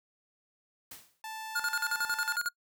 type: noise with exponential decay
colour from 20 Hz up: white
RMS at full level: -43 dBFS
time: 0.91-1.22 s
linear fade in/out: 5 ms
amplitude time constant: 66 ms
type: tone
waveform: sawtooth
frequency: 880 Hz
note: A5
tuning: in tune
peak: -35 dBFS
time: 1.24-2.36 s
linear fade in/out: 2 ms
type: tone with tremolo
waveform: square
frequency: 1431 Hz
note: F6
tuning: 42 cents sharp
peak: -28 dBFS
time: 1.55-2.49 s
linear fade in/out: 10 ms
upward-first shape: square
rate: 11 Hz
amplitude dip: 80%
effects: noise-tail reverb RT60 0.1 s tail -25 dB re dry